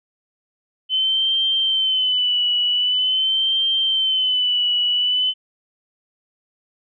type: tone with vibrato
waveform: sine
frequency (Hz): 3043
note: F#7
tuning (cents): +48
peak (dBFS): -16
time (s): 0.89-5.34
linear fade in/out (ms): 50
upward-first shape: sine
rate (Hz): 0.45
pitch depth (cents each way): 59
effects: none